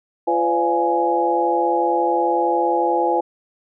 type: tone cluster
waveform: sine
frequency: 343.9 / 507 / 578 / 693 / 834 Hz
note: F4 / B4 / D5 / F5 / G#5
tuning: -27 / +45 / -28 / -14 / +7 cents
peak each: -22 / -22 / -28 / -25 / -19 dBFS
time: 0.27-3.21 s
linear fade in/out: 10 ms
effects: none